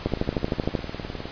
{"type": "two click trains", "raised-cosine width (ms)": 2, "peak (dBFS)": [-9, -19], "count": [10, 24], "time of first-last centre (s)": [[0.06, 0.752], [0.07, 1.256]], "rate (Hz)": [13, 19.4], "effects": ["pink hiss -38 dBFS RMS until 1.31 s", "resampled to 11025 Hz"]}